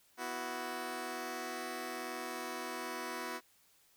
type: chord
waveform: 10% pulse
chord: B suspended fourth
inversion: none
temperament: just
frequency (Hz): 246.9 / 329.3 / 370.4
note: B3 / E4 / F#4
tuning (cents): 0 / -2 / +2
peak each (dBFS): -36 / -36 / -34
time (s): 0.17-3.41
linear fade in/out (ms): 50
effects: white hiss -68 dBFS RMS until 3.96 s